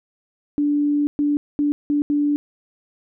sine tone bursts at uneven times, 291.7 Hz, D4, 12 cents flat, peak -16 dBFS, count 5, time 0.58-1.07 / 1.19-1.37 / 1.59-1.72 / 1.9-2.02 / 2.1-2.36 s, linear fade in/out 0 ms, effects none

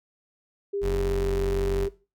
sine tone with pitch glide, 400.8 to 396.7 Hz, G4 to G4, +38 to +21 cents, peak -26 dBFS, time 0.73-1.89 s, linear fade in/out 10 ms, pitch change -17 cents, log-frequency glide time 0.96-1.33 s
40% pulse tone, 46.32 Hz, F#1, 3 cents sharp, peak -24 dBFS, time 0.81-1.89 s, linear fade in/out 50 ms
effects noise-tail reverb RT60 0.3 s tail -17 dB re dry

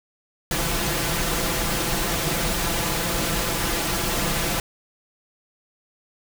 pink noise with comb filter, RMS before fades -24 dBFS, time 0.51-4.6 s, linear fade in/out 2 ms, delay 5.9 ms, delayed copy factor +0.6, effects none

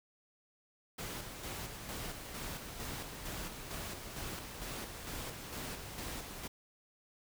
pink noise with tremolo, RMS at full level -42 dBFS, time 0.98-6.48 s, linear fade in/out 10 ms, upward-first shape square, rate 2.2 Hz, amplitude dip 40%, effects none

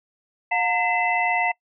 sine tone cluster, 717 / 911 / 2032 / 2653 Hz, F5 / A#5 / B6 / E7, +45 / -40 / +49 / +10 cents, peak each -24 / -25 / -23 / -28 dBFS, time 0.51-1.52 s, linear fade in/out 10 ms, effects noise-tail reverb RT60 0.1 s tail -23 dB re dry

